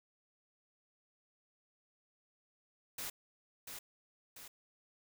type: noise with echo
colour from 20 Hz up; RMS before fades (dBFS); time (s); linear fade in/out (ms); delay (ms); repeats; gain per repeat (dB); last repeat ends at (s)
white; -42; 2.98-3.1; 5; 690; 2; -5; 4.48
effects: none